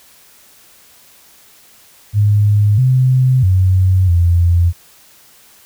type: tone with pitch steps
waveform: sine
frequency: 103.7 / 128.9 / 93.3 / 86.2 Hz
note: G#2 / C3 / F#2 / F2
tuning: -2 / -26 / +15 / -22 cents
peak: -8 dBFS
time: 2.13-4.73 s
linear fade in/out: 50 ms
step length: 650 ms
effects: white hiss -46 dBFS RMS until 5.65 s